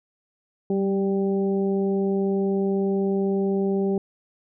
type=harmonic tone with a mistuned harmonic; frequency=196 Hz; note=G3; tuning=in tune; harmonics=1 / 2 / 3 / 4; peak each=-23 / -23 / -36 / -37 dBFS; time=0.7-3.98 s; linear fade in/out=2 ms; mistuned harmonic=1; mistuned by=-18 cents; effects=none